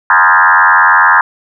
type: tone with frequency modulation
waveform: sine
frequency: 1318.5 Hz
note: E6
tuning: in tune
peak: -4 dBFS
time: 0.1-1.21 s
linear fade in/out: 2 ms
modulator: 89.1 Hz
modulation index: 4.9
effects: none

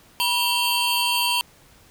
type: tone cluster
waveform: square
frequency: 971 / 2702 / 3166 / 4502 Hz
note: B5 / E7 / G7 / C#8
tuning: -30 / +42 / +17 / +26 cents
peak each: -25 / -27 / -25 / -27 dBFS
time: 0.2-1.41 s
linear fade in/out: 0 ms
effects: pink hiss -53 dBFS RMS until 1.9 s

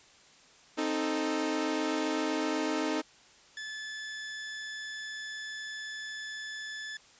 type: chord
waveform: sawtooth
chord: A diminished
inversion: first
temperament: equal with one note detuned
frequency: 263.3 / 311.1 / 440 Hz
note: C4 / Eb4 / A4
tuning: +11 / 0 / 0 cents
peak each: -31 / -27 / -32 dBFS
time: 0.77-3.02 s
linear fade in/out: 20 ms
type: tone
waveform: sawtooth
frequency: 1734 Hz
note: A6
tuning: 26 cents flat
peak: -34 dBFS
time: 3.57-6.97 s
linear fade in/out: 2 ms
effects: white hiss -58 dBFS RMS until 7.19 s + resampled to 16000 Hz

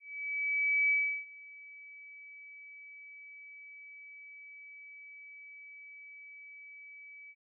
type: tone with ADSR envelope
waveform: sine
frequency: 2290 Hz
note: D7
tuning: 44 cents flat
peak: -24 dBFS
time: 0-7.35 s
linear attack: 900 ms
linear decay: 350 ms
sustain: -24 dB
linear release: 49 ms
effects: none

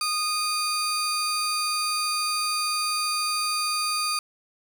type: tone pair together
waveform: 30% pulse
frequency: 1233 / 4660 Hz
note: D#6 / D8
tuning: -16 / -14 cents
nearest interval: octave + major seventh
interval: 2302 cents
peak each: -24 dBFS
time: 0.01-4.19 s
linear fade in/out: 2 ms
effects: 10-bit

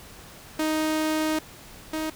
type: tone pair in turn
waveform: sawtooth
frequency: 311.9 / 313.9 Hz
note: D#4 / D#4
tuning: +4 / +15 cents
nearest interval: unison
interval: 11 cents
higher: second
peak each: -19 / -23 dBFS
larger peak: first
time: 0.59-1.39 / 1.93-2.1 s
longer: first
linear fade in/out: 5 ms
effects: pink hiss -46 dBFS RMS until 2.15 s

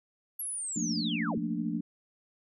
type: linear sweep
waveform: sine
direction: down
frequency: 11510 to 51.91 Hz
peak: -33 dBFS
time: 0.39-1.38 s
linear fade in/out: 5 ms
type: chord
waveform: sine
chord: Bb major seventh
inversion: second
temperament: equal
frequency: 174.61 / 220 / 233.1 / 293.7 Hz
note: F3 / A3 / Bb3 / D4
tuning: 0 / 0 / 0 / 0 cents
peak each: -35 dBFS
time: 0.76-1.81 s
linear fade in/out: 5 ms
effects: none

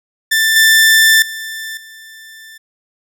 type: tone with level steps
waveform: sawtooth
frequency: 1774 Hz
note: A6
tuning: 14 cents sharp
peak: -7 / -3 / -20 / -31 dBFS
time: 0.31-2.58 s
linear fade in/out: 10 ms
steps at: 0.56 / 1.22 / 1.77 s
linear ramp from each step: 2 ms
effects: none

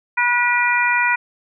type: harmonic tone with a mistuned harmonic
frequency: 485.8 Hz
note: B4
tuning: 29 cents flat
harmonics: 2 / 3 / 4 / 5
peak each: -20 / -20 / -20 / -20 dBFS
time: 0.17-1.16 s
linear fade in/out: 10 ms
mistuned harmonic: 5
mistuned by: -19 cents
effects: none

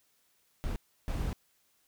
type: noise bursts at uneven times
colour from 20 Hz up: brown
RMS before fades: -33 dBFS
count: 2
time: 0.64-0.76 / 1.08-1.33 s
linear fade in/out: 0 ms
effects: white hiss -71 dBFS RMS until 1.87 s

